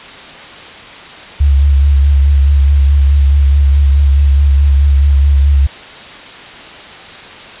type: tone with vibrato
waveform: sine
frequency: 70.1 Hz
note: C#2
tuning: 20 cents sharp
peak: -5 dBFS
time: 1.4-5.67 s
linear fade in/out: 10 ms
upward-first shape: sine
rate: 4.7 Hz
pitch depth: 40 cents each way
effects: white hiss -31 dBFS RMS until 7.6 s + resampled to 8000 Hz